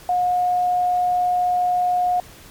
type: tone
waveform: sine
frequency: 720 Hz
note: F#5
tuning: 47 cents flat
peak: -16 dBFS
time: 0.09-2.2 s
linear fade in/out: 2 ms
effects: pink hiss -44 dBFS RMS until 2.5 s + MP3 96 kbps